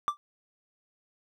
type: tone with exponential decay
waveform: triangle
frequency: 1174.7 Hz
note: D6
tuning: in tune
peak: -18 dBFS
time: 0.08-0.17 s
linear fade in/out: 0 ms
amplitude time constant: 19 ms
effects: none